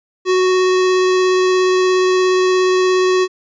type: tone with vibrato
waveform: square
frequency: 370 Hz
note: F#4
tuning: in tune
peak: -12 dBFS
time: 0.25-3.28 s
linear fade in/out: 50 ms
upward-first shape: sine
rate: 17 Hz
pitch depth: 8 cents each way
effects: resampled to 16000 Hz